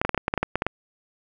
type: clicks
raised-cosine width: 0.5 ms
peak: -7 dBFS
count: 12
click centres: 0.015 / 0.05 / 0.093 / 0.146 / 0.177 / 0.281 / 0.339 / 0.377 / 0.43 / 0.556 / 0.621 / 0.666 s
effects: none